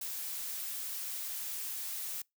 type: noise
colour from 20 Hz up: blue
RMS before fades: -39 dBFS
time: 0.01-2.22 s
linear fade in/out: 5 ms
effects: noise-tail reverb RT60 0.2 s tail -26 dB re dry